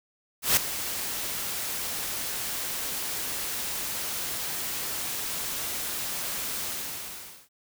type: noise with ADSR envelope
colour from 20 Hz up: white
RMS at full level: -19 dBFS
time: 0.42-7.49 s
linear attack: 150 ms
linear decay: 4 ms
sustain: -13 dB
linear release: 860 ms
effects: none